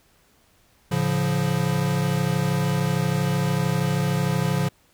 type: chord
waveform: square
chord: A augmented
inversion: none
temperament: equal with one note detuned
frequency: 110 / 141.59 / 174.61 Hz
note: A2 / C#3 / E#3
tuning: 0 / +37 / 0 cents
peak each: -30 / -24 / -25 dBFS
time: 0.91-4.69 s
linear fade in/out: 10 ms
effects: pink hiss -60 dBFS RMS until 4.93 s